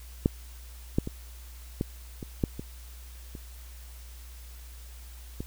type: clicks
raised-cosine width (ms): 3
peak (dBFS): -8 / -10 / -20 / -14 / -23 / -11 / -22 / -28 / -21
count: 9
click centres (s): 0.259 / 0.985 / 1.074 / 1.811 / 2.228 / 2.438 / 2.595 / 3.352 / 5.405
effects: added 60 Hz sine -43 dBFS peak until 5.46 s + white hiss -53 dBFS RMS until 5.46 s